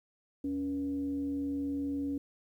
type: tone with frequency modulation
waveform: sine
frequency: 280.5 Hz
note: C#4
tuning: 21 cents sharp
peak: -31 dBFS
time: 0.44-2.18 s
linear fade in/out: 5 ms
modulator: 201 Hz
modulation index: 0.33
effects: 11-bit